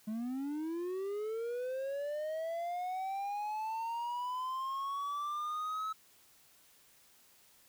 triangle linear sweep, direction up, 210.2 to 1300 Hz, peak -33 dBFS, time 0.07-5.93 s, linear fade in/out 10 ms, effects white hiss -64 dBFS RMS until 7.68 s

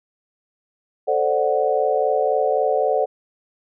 sine chord, D dominant seventh, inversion second, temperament equal, 440 / 523.3 / 587.3 / 740 Hz, A4 / C5 / D5 / F#5, 0 / 0 / 0 / 0 cents, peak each -22 dBFS, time 1.07-3.06 s, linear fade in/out 20 ms, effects none

